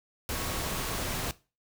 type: tone in noise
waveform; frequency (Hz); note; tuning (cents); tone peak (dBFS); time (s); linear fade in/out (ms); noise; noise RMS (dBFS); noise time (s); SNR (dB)
sine; 1108.7; C#6; 0; -44; 0.35-0.97; 0; pink; -33; 0.29-1.31; -14
effects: noise-tail reverb RT60 0.3 s tail -18 dB re dry